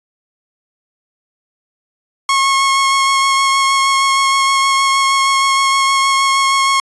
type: tone with vibrato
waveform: sawtooth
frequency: 1089 Hz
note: C#6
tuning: 31 cents flat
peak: -7 dBFS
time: 2.29-6.8 s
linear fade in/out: 2 ms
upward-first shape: sine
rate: 6.4 Hz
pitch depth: 11 cents each way
effects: resampled to 22050 Hz